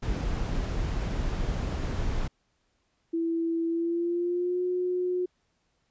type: noise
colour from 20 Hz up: brown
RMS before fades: -29 dBFS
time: 0.02-2.28 s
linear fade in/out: 10 ms
type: tone with pitch glide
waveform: sine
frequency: 331.5 to 361.5 Hz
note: E4 to F#4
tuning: +10 to -40 cents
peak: -25 dBFS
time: 3.13-5.26 s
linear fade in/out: 10 ms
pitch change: +150 cents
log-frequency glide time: 3.67-4.62 s
effects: pink hiss -73 dBFS RMS until 5.9 s + resampled to 16000 Hz